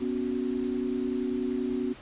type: chord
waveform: sine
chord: B suspended second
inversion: none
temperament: equal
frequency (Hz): 246.9 / 277.2 / 370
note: B3 / C#4 / F#4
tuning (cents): 0 / 0 / 0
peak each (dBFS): -30 / -32 / -32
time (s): 0-1.94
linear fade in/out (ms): 20
effects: pink hiss -48 dBFS RMS until 2.01 s + resampled to 8000 Hz